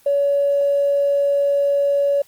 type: tone with tanh clipping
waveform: triangle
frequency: 565 Hz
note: C#5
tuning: 33 cents sharp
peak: -14 dBFS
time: 0.06-2.22 s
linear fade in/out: 5 ms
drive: 2 dB
effects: white hiss -53 dBFS RMS until 2.27 s + Opus 24 kbps